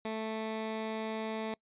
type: tone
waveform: 15% pulse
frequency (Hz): 219.9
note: A3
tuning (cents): -1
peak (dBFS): -28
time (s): 0.05-1.54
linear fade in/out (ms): 2
effects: noise-tail reverb RT60 0.1 s tail -26 dB re dry + resampled to 8000 Hz